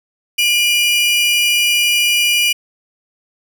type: tone pair together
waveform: 40% pulse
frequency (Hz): 2406 / 2922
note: D7 / F#7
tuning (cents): +41 / -22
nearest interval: minor third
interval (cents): 337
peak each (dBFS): -14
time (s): 0.38-2.53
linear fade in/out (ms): 10
effects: none